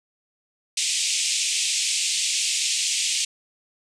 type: band-pass noise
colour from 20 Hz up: white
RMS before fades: -24 dBFS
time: 0.77-3.25 s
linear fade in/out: 5 ms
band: 2300 to 8600 Hz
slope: 48 dB/octave
effects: none